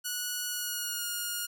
5% pulse tone with pitch glide, 1465 to 1429.1 Hz, F#6 to F6, -18 to +39 cents, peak -21 dBFS, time 0.04-1.47 s, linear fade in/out 20 ms, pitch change -43 cents, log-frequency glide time 0.45-1.07 s, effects none

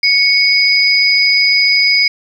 sine tone pair together, 2217 / 4957 Hz, C#7 / D#8, 0 / -7 cents, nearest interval octave + major second, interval 1393 cents, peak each -11 dBFS, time 0.03-2.08 s, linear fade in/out 5 ms, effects 7-bit

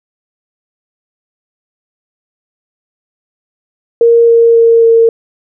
sine tone with pitch steps, 466.2 / 463.2 / 460.3 / 457.4 Hz, A#4 / A#4 / A#4 / A#4, 0 / -11 / -22 / -33 cents, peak -3 dBFS, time 4.01-5.09 s, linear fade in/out 2 ms, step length 270 ms, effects none

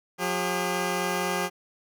10% pulse tone pair together, 179.9 / 403.9 Hz, F#3 / G#4, -48 / -48 cents, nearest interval octave + major second, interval 1400 cents, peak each -20 dBFS, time 0.18-1.5 s, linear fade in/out 50 ms, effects none

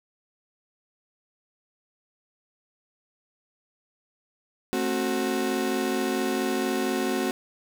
35% pulse chord, F# diminished, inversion first, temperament just, 222 / 266.4 / 370 Hz, A3 / C4 / F#4, +16 / +31 / 0 cents, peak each -29 / -27 / -26 dBFS, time 4.73-7.31 s, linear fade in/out 0 ms, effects 9-bit

